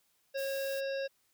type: harmonic tone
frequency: 545 Hz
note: C#5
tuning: 29 cents flat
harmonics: 1 / 3 / 5 / 7 / 9 / 10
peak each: -33 / -43 / -47 / -50 / -52 / -53 dBFS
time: 0.34-1.08 s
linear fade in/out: 20 ms
type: noise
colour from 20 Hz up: blue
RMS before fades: -46 dBFS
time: 0.37-0.81 s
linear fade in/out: 20 ms
effects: white hiss -73 dBFS RMS until 1.33 s